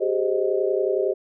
sine chord, Ab major seventh, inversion third, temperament equal with one note detuned, 384.4 / 415.3 / 523.3 / 622.3 Hz, G4 / Ab4 / C5 / Eb5, -34 / 0 / 0 / 0 cents, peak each -23 / -25 / -26 / -27 dBFS, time 0-1.14 s, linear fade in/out 20 ms, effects none

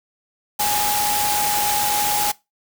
sine tone in noise, 830.6 Hz, G#5, in tune, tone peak -21 dBFS, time 0.59-2.32 s, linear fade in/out 10 ms, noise white, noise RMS -22 dBFS, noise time 0.59-2.32 s, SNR -2 dB, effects noise-tail reverb RT60 0.2 s tail -19 dB re dry

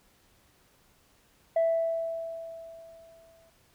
sine tone with exponential decay, 660 Hz, E5, 2 cents sharp, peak -19 dBFS, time 1.56-3.5 s, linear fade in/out 5 ms, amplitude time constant 420 ms, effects tanh soft clip ceiling -19 dBFS + pink hiss -64 dBFS RMS until 3.74 s

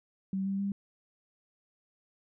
sine tone with pitch steps, 192.3 / 195.55 / 198.85 Hz, G3 / G3 / G3, -33 / -4 / +25 cents, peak -29 dBFS, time 0.33-0.72 s, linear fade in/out 2 ms, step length 130 ms, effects none

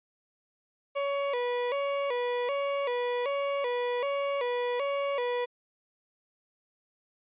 35% pulse tone with vibrato, 523.3 Hz, C5, in tune, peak -26 dBFS, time 0.95-5.46 s, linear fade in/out 20 ms, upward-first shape square, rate 1.3 Hz, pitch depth 120 cents each way, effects resampled to 8000 Hz

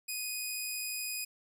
10% pulse tone, 2489 Hz, D#7, in tune, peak -26 dBFS, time 0.08-1.25 s, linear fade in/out 10 ms, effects none

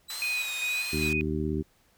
sawtooth tone with vibrato, 3926 Hz, B7, 11 cents flat, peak -33 dBFS, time 0.08-1.1 s, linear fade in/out 20 ms, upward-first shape sine, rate 1.5 Hz, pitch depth 100 cents each way
white band-pass noise, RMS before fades -41 dBFS, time 0.1-1.13 s, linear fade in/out 2 ms, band 770 to 7600 Hz, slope 12 dB/octave
sine tone with tremolo, 2489 Hz, D#7, in tune, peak -27 dBFS, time 0.22-1.21 s, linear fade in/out 0 ms, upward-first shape square, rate 2.5 Hz, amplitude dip 50%
harmonic tone, 76.9 Hz, D#2, 20 cents flat, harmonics 1 / 2 / 3 / 4 / 5, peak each -33 / -33 / -33 / -33 / -33 dBFS, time 0.92-1.63 s, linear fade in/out 20 ms
effects pink hiss -65 dBFS RMS until 1.97 s

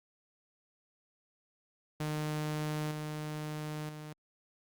sawtooth tone with level steps, 152.3 Hz, D#3, 37 cents flat, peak -29 / -33 / -39 dBFS, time 2-4.13 s, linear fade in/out 5 ms, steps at 2.91 / 3.89 s, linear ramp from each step 2 ms, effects Opus 48 kbps

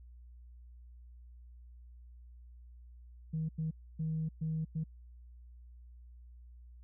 sine tone bursts at uneven times, 158.9 Hz, D#3, 37 cents sharp, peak -31 dBFS, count 5, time 3.33-3.49 / 3.58-3.71 / 3.99-4.29 / 4.41-4.65 / 4.75-4.84 s, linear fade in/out 10 ms, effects tanh soft clip ceiling -28 dBFS + added 60 Hz sine -51 dBFS peak until 6.83 s

